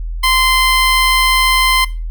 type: tone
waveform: 15% pulse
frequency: 1038 Hz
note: C6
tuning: 14 cents flat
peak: -4 dBFS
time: 0.23-1.85 s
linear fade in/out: 10 ms
effects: noise-tail reverb RT60 0.3 s tail -20 dB re dry + added 41 Hz sine -19 dBFS peak until 2.1 s